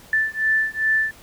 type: beating tone pair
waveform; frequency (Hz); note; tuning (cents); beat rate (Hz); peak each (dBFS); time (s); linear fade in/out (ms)
sine; 1760 / 1762.5; A6 / A6; 0 / +2; 2.5; -21; 0.13-1.11; 2
effects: pink hiss -47 dBFS RMS until 1.22 s